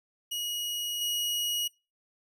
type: tone with level steps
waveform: sawtooth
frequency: 2900 Hz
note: F#7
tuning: 35 cents flat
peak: -28 / -25 dBFS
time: 0.31-1.68 s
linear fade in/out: 10 ms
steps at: 1.01 s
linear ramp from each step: 5 ms
effects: noise-tail reverb RT60 0.3 s tail -26 dB re dry